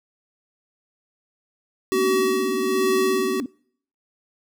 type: tone with vibrato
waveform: sine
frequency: 261.1 Hz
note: C4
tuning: 3 cents flat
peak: -25 dBFS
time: 1.92-3.46 s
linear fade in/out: 2 ms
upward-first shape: sine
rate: 17 Hz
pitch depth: 230 cents each way
type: tone with tremolo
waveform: square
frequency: 378.8 Hz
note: F#4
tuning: 41 cents sharp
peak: -18 dBFS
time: 1.92-3.4 s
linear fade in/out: 0 ms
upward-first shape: sine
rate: 1.2 Hz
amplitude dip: 45%
effects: noise-tail reverb RT60 0.6 s tail -25 dB re dry